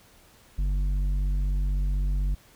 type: tone with tanh clipping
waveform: triangle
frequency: 48 Hz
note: G1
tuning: 36 cents flat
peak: -24 dBFS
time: 0.58-2.35 s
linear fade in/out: 10 ms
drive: 12 dB
effects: pink hiss -56 dBFS RMS until 2.55 s